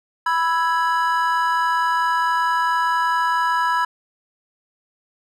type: chord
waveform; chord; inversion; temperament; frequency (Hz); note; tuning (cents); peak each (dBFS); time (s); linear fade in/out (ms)
triangle; E major; second; equal; 987.8 / 1318.5 / 1661.2; B5 / E6 / G#6; 0 / 0 / 0; -17 / -22 / -22; 0.26-3.85; 5
effects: none